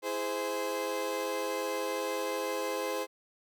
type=chord; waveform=30% pulse; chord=E augmented; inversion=none; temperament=equal with one note detuned; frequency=329.6 / 415.3 / 517.8 Hz; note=E4 / G#4 / B#4; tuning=0 / 0 / -18 cents; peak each=-37 / -34 / -31 dBFS; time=0.02-3.07 s; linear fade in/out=50 ms; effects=none